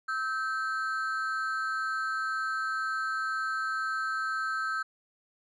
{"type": "ring-modulated tone", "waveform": "triangle", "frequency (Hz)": 1428, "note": "F6", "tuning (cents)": 38, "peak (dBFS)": -24, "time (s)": [0.08, 4.83], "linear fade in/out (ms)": 10, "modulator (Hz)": 129, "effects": ["resampled to 24000 Hz"]}